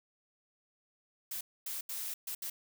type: noise bursts at uneven times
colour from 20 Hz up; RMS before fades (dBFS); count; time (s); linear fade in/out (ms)
blue; -39; 5; 1.31-1.41 / 1.66-1.81 / 1.89-2.14 / 2.27-2.35 / 2.42-2.5; 5
effects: none